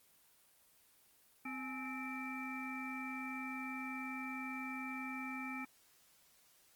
harmonic tone with a mistuned harmonic, 260 Hz, C4, 11 cents flat, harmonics 1 / 3 / 5 / 7 / 9, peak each -44 / -50 / -49 / -53 / -45 dBFS, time 1.45-5.65 s, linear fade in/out 5 ms, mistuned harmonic 3, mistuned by +130 cents, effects white hiss -68 dBFS RMS until 6.75 s + Opus 24 kbps

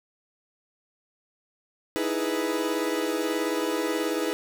40% pulse chord, E major seventh, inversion third, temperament equal with one note detuned, 311.1 / 329.6 / 417 / 493.9 Hz, D#4 / E4 / G#4 / B4, 0 / 0 / +7 / 0 cents, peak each -30 dBFS, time 1.96-4.33 s, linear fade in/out 0 ms, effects none

